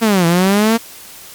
sawtooth linear two-way sweep, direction down then up, 232.7 to 164.81 to 232.7 Hz, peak -6 dBFS, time 0.01-0.78 s, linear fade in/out 20 ms, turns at 0.26 s, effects white hiss -36 dBFS RMS until 1.34 s + MP3 96 kbps

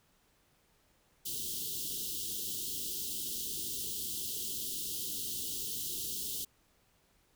white band-stop noise, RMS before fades -38 dBFS, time 1.25-6.45 s, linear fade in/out 10 ms, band 450 to 2900 Hz, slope 96 dB/octave, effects pink hiss -70 dBFS RMS until 7.35 s

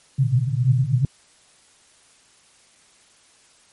pink band-pass noise, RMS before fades -19 dBFS, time 0.18-1.05 s, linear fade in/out 2 ms, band 120 to 140 Hz, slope 96 dB/octave, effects white hiss -55 dBFS RMS until 3.72 s + MP3 48 kbps

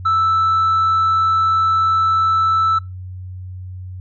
sine tone with tanh clipping, 1318.5 Hz, E6, in tune, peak -13 dBFS, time 0.05-2.79 s, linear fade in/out 10 ms, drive 1 dB, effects noise-tail reverb RT60 0.2 s tail -23 dB re dry + added 92 Hz sine -28 dBFS peak until 4 s

